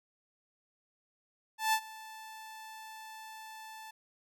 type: tone with ADSR envelope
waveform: sawtooth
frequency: 878 Hz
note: A5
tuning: 4 cents flat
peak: -21 dBFS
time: 1.58-3.91 s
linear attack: 150 ms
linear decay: 69 ms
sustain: -21 dB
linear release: 7 ms
effects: none